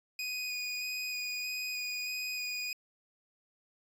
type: tone with vibrato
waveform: 25% pulse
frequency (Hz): 2481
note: D#7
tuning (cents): -6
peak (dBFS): -31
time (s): 0.19-2.73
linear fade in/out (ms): 2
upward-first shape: square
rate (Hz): 1.6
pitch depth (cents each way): 9
effects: resampled to 32000 Hz